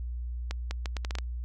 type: accelerating click train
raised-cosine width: 0.2 ms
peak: -17 dBFS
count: 8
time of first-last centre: 0.51-1.186 s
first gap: 200 ms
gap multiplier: 0.74
effects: added 60 Hz sine -32 dBFS peak until 1.44 s